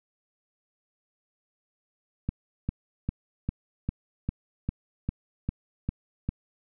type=click train; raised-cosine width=5 ms; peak=-15 dBFS; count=11; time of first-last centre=2.29-6.29 s; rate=2.5 Hz; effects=none